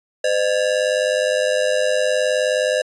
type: ring-modulated tone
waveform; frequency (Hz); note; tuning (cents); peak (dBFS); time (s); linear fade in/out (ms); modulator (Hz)
square; 561; C#5; +21; -14; 0.24-2.82; 5; 49.7
effects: resampled to 22050 Hz